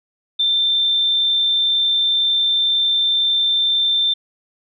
sine tone, 3569 Hz, A7, 24 cents sharp, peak -14 dBFS, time 0.39-4.14 s, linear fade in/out 10 ms, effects none

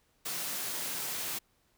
white high-pass noise, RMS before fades -36 dBFS, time 0.25-1.39 s, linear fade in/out 10 ms, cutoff 110 Hz, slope 96 dB/octave, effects pink hiss -71 dBFS RMS until 1.77 s

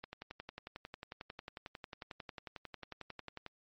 click train, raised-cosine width 0.3 ms, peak -28 dBFS, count 39, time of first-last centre 0.04-3.463 s, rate 11.1 Hz, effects MP3 32 kbps

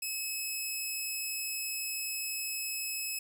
10% pulse tone, 2581 Hz, E7, 37 cents flat, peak -25 dBFS, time 0.02-3.19 s, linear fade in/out 5 ms, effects none

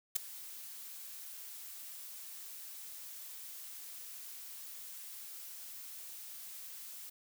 blue noise with ADSR envelope, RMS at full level -29 dBFS, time 0.15-7.1 s, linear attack 13 ms, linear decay 6 ms, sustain -19 dB, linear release 10 ms, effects none

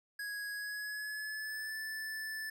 square tone with pitch glide, 1661.2 to 1752.9 Hz, G#6 to A6, 0 to -7 cents, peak -39 dBFS, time 0.19-2.5 s, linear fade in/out 5 ms, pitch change +93 cents, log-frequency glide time 0.52-1.76 s, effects none

